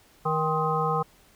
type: harmonic tone with a mistuned harmonic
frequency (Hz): 157.4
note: D#3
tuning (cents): +20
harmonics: 1 / 3 / 5 / 7 / 8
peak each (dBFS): -29 / -29 / -29 / -29 / -29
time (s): 0.25-1.03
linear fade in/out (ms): 10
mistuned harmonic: 7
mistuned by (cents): -81
effects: pink hiss -58 dBFS RMS until 1.35 s